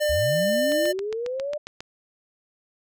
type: tone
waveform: square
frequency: 599 Hz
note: D5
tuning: 34 cents sharp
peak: -21 dBFS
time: 0-0.93 s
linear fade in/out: 20 ms
type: linear sweep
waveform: sine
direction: up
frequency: 61.74 to 604 Hz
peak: -26 dBFS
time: 0.09-1.58 s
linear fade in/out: 10 ms
type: click train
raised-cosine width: 0.2 ms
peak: -18 dBFS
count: 9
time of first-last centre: 0.72-1.805 s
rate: 7.37 Hz
effects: none